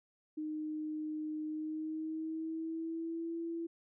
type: tone with pitch glide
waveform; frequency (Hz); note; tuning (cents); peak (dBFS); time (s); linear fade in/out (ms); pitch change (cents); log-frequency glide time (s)
sine; 307.9 to 333.8; D#4 to E4; -18 to +22; -36; 0.37-3.67; 10; +140; 1.45-3.37
effects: none